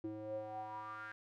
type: tone with band-pass filter sweep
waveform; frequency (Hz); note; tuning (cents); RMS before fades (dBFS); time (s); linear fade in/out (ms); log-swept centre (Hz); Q
square; 107.4; A2; -41; -45; 0.04-1.12; 0; 350 to 1600; 7.8
effects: none